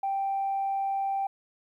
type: tone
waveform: sine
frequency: 784 Hz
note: G5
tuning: in tune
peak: -25 dBFS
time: 0.03-1.27 s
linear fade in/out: 5 ms
effects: tanh soft clip ceiling -22 dBFS + 11-bit